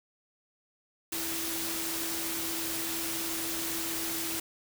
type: tone in noise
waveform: sine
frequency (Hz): 329.6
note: E4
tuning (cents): 0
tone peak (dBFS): -39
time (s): 1.12-4.4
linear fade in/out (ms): 5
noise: white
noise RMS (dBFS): -34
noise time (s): 1.12-4.4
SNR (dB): -8
effects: none